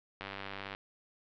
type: click train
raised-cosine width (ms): 0.3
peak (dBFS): -24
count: 54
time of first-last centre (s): 0.21-0.749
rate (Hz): 98.3
effects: low-pass 4000 Hz 12 dB/octave